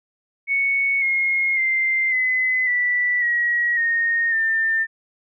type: tone with pitch steps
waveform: sine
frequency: 2217 / 2151 / 2088 / 2026 / 1966 / 1907.8 / 1851.4 / 1796.6 Hz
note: C#7 / C7 / C7 / B6 / B6 / A#6 / A#6 / A6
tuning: 0 / +47 / -4 / +44 / -8 / +40 / -12 / +36 cents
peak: -17 dBFS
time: 0.47-4.87 s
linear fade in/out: 50 ms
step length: 550 ms
effects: none